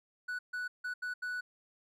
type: tone bursts at uneven times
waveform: triangle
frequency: 1480 Hz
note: F#6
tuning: in tune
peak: -33 dBFS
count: 5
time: 0.28-0.39 / 0.53-0.68 / 0.84-0.94 / 1.02-1.14 / 1.22-1.41 s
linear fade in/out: 10 ms
effects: none